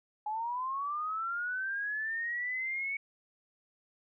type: linear sweep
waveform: sine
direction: up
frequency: 835 to 2238 Hz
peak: -32 dBFS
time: 0.26-2.97 s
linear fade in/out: 5 ms
effects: none